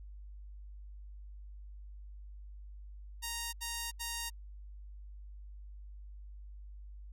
5% pulse tone bursts, 932.3 Hz, A#5, in tune, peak -25 dBFS, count 3, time 3.22-4.302 s, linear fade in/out 20 ms, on 310 ms, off 76 ms, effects added 50 Hz sine -46 dBFS peak until 7.12 s

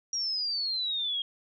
sine exponential sweep, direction down, 5700 to 3231 Hz, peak -28 dBFS, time 0.13-1.22 s, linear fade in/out 2 ms, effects none

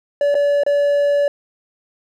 triangle tone with dropouts, 574 Hz, D5, 40 cents flat, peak -11 dBFS, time 0.21-1.28 s, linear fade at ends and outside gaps 2 ms, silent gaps 0.344-0.351 / 0.635-0.664 s, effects none

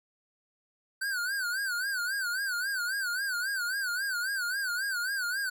square tone with vibrato, 1517 Hz, F#6, 43 cents sharp, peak -30 dBFS, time 1.01-5.5 s, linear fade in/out 10 ms, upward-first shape sine, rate 3.7 Hz, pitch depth 130 cents each way, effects none

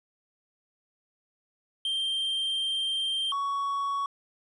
triangle tone pair in turn, 3162 / 1117.9 Hz, G7 / C#6, +14 / +14 cents, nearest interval octave + tritone, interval 1800 cents, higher first, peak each -25 dBFS, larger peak neither, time 1.85-3.32 / 3.32-4.06 s, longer first, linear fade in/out 2 ms, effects resampled to 24000 Hz

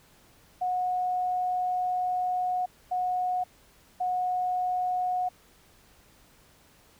sine tone bursts at uneven times, 729 Hz, F#5, 26 cents flat, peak -25 dBFS, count 3, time 0.61-2.66 / 2.91-3.44 / 4-5.29 s, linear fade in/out 10 ms, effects pink hiss -59 dBFS RMS until 6.99 s

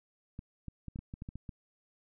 clicks, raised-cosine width 5 ms, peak -29 dBFS, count 10, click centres 0.391 / 0.683 / 0.883 / 0.959 / 0.99 / 1.139 / 1.221 / 1.289 / 1.356 / 1.492 s, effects none

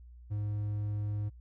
triangle tone, 104.1 Hz, G#2, 5 cents sharp, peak -29 dBFS, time 0.3-1.3 s, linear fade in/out 20 ms, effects added 60 Hz sine -49 dBFS peak until 1.4 s

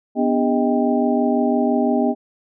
sine tone cluster, 246.1 / 292 / 403.8 / 628 / 790 Hz, B3 / D4 / G#4 / D#5 / G5, -6 / -10 / -49 / +16 / +13 cents, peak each -18 / -23 / -23 / -23 / -25 dBFS, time 0.15-2.15 s, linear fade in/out 50 ms, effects none

